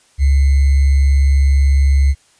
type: tone with sample-and-hold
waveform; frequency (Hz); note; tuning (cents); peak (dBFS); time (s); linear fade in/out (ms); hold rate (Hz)
sine; 69; C#2; -7; -8; 0.18-2.15; 50; 2100
effects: white hiss -53 dBFS RMS until 2.39 s + resampled to 22050 Hz